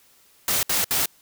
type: noise bursts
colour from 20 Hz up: white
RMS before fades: -22 dBFS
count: 3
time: 0.48-1.058 s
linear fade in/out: 2 ms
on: 150 ms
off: 64 ms
effects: white hiss -57 dBFS RMS until 1.21 s